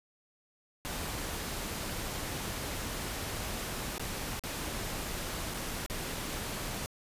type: noise with dropouts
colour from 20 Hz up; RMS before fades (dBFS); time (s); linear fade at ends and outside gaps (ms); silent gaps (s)
pink; -37; 0.85-6.86; 0; 3.981-3.996 / 4.394-4.437 / 5.538-5.542 / 5.862-5.899
effects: resampled to 32000 Hz